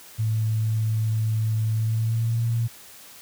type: tone with pitch glide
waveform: sine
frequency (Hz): 110 to 116.07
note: A2 to A#2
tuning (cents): 0 to -7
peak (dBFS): -20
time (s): 0.18-2.68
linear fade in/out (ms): 20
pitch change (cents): +93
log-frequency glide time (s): 1.73-2.43
effects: white hiss -46 dBFS RMS until 3.21 s + high-pass 60 Hz 12 dB/octave